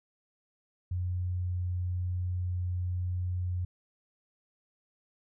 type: tone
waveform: sine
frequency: 89.9 Hz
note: F#2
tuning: 49 cents flat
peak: -29 dBFS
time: 0.91-3.65 s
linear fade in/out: 5 ms
effects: none